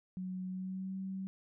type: tone with pitch glide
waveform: sine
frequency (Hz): 185 to 190.97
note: F#3 to G3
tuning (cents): 0 to -45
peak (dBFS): -37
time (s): 0.17-1.27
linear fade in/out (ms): 0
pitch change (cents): +55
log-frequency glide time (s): 0.47-0.97
effects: none